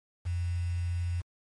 sine tone with quantisation, 87.31 Hz, F2, in tune, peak -28 dBFS, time 0.25-1.22 s, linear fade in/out 20 ms, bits 8, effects MP3 48 kbps

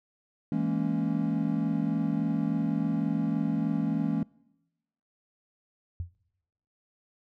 triangle chord, A# half-diminished seventh, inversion second, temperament equal with one note detuned, 164.81 / 207.7 / 231.2 / 277.2 Hz, E3 / G#3 / A#3 / C#4, 0 / 0 / -14 / 0 cents, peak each -29 dBFS, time 0.52-4.23 s, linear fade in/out 2 ms
sine tone with exponential decay, 87.31 Hz, F2, in tune, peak -27 dBFS, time 6-6.15 s, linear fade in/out 0 ms, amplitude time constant 31 ms
effects noise-tail reverb RT60 1.0 s tail -25 dB re dry

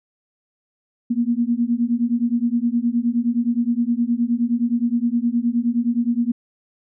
sine beating tone pair, 232.4 / 242 Hz, A#3 / B3, -5 / -35 cents, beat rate 9.6 Hz, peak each -20 dBFS, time 1.1-6.32 s, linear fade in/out 10 ms, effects none

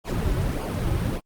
brown noise with flanger, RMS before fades -25 dBFS, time 0.04-1.21 s, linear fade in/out 50 ms, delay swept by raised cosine 0.51 to 4.41 ms, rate 1.7 Hz, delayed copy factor -0.7, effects Opus 48 kbps

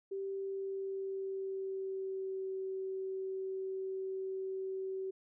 sine tone with pitch glide, 390 to 381.3 Hz, G4 to G4, -9 to -48 cents, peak -36 dBFS, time 0.11-5.11 s, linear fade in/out 10 ms, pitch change -39 cents, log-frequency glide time 0.33-2.52 s, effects none

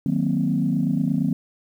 sine chord, C half-diminished seventh, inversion first, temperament equal, 155.56 / 185 / 233.1 / 261.6 Hz, Eb3 / Gb3 / Bb3 / C4, 0 / 0 / 0 / 0 cents, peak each -24 dBFS, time 0.06-1.33 s, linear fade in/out 2 ms, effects tanh soft clip ceiling -10 dBFS + 9-bit

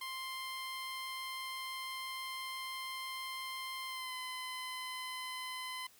15% pulse tone with pitch glide, 1049 to 1021.5 Hz, C6 to C6, +4 to -42 cents, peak -34 dBFS, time 0.01-5.87 s, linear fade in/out 5 ms, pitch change -46 cents, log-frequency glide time 3.86-4.14 s, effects white hiss -63 dBFS RMS until 5.99 s

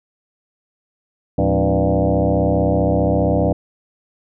sine tone with frequency modulation, 207.7 Hz, G#3, in tune, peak -13 dBFS, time 1.38-3.53 s, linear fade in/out 5 ms, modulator 95.3 Hz, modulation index 5, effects none

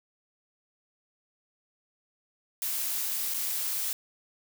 blue noise with dropouts, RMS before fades -31 dBFS, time 2.62-3.93 s, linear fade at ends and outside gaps 1 ms, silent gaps 3.339-3.343 s, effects none

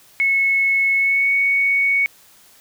sine tone with pitch glide, 2194 to 2226 Hz, C#7 to C#7, -18 to +7 cents, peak -14 dBFS, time 0.2-2.06 s, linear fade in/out 0 ms, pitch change +25 cents, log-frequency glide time 0.96-1.31 s, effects white hiss -50 dBFS RMS until 2.6 s

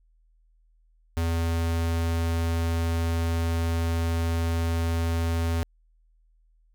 square tone, 83.2 Hz, E2, 17 cents sharp, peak -24 dBFS, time 1.17-5.63 s, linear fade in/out 0 ms, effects added 40 Hz sine -59 dBFS peak until 6.74 s

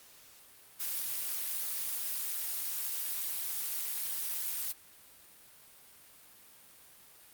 blue noise with amplitude modulation, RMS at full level -33 dBFS, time 0.79-4.73 s, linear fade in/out 20 ms, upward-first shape sine, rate 265 Hz, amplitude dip 55%, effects white hiss -57 dBFS RMS until 7.33 s + Opus 48 kbps

